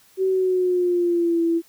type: tone with pitch glide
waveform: sine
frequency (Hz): 379.3 to 334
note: F#4 to E4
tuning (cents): +43 to +23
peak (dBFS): -17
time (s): 0.17-1.62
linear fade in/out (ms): 50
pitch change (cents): -220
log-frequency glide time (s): 0.28-1.42
effects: white hiss -55 dBFS RMS until 1.68 s